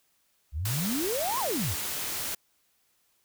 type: exponential two-way sweep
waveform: sine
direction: up then down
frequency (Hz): 66 to 1100 to 66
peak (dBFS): -28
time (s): 0.52-1.76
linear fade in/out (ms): 50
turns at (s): 1.39
type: noise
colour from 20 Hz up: white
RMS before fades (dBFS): -33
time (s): 0.65-2.35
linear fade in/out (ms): 5
effects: white hiss -70 dBFS RMS until 3.24 s